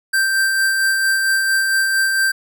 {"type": "tone with tremolo", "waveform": "square", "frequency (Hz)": 1568, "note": "G6", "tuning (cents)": 0, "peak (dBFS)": -14, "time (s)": [0.13, 2.32], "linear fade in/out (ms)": 10, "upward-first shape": "sine", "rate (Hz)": 4.4, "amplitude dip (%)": 30, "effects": []}